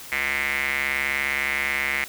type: tone with band-pass filter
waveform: square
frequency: 69.6 Hz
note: C#2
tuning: 8 cents sharp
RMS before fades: -25 dBFS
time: 0.12-2.04 s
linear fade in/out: 0 ms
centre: 2100 Hz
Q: 7.7
effects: white hiss -40 dBFS RMS until 2.08 s